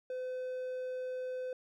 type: tone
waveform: triangle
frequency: 509 Hz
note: C5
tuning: 48 cents flat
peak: -34 dBFS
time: 0.1-1.53 s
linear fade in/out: 2 ms
effects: none